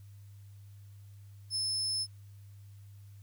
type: tone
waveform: 35% pulse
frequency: 5240 Hz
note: E8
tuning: 11 cents flat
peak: -28 dBFS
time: 1.5-2.07 s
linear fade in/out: 50 ms
effects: added 100 Hz sine -49 dBFS peak until 3.22 s + white hiss -69 dBFS RMS until 3.22 s